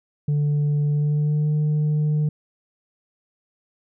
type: tone with pitch glide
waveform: sine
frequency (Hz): 146.83 to 151.13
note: D3 to D3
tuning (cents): 0 to +50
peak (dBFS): -15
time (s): 0.28-2.29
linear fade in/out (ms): 5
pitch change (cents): +50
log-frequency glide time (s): 0.88-1.49
effects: tanh soft clip ceiling -17 dBFS